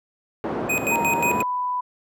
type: band-pass noise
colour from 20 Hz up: pink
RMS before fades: -27 dBFS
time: 0.44-1.43 s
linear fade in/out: 0 ms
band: 210 to 840 Hz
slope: 12 dB/octave
type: tone with tremolo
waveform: square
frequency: 2500 Hz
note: D#7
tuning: 8 cents sharp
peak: -21 dBFS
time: 0.69-1.42 s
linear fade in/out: 10 ms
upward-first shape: square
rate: 5.6 Hz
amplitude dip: 80%
type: tone with pitch glide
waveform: sine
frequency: 932.3 to 993.5 Hz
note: A#5 to B5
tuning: 0 to +10 cents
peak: -22 dBFS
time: 0.91-1.81 s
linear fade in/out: 10 ms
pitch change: +110 cents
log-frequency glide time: 1.18-1.39 s
effects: none